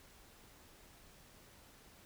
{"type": "silence", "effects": ["pink hiss -61 dBFS RMS until 2.05 s"]}